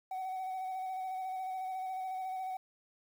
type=tone with vibrato; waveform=sine; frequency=752 Hz; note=F#5; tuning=28 cents sharp; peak=-33 dBFS; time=0.11-2.57 s; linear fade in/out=5 ms; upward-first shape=square; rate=14 Hz; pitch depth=18 cents each way; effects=tanh soft clip ceiling -35 dBFS + 10-bit